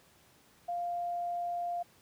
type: tone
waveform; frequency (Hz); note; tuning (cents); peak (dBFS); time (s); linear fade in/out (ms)
sine; 698.5; F5; 0; -32; 0.68-1.83; 10
effects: pink hiss -63 dBFS RMS until 2.01 s + high-pass 80 Hz 12 dB/octave